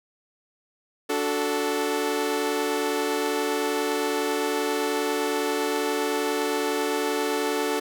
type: chord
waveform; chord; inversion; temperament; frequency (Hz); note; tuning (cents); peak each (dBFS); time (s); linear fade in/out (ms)
sawtooth; D major; none; equal with one note detuned; 290.8 / 370 / 440; D4 / F#4 / A4; -17 / 0 / 0; -25 / -27 / -22; 1.09-7.8; 10
effects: none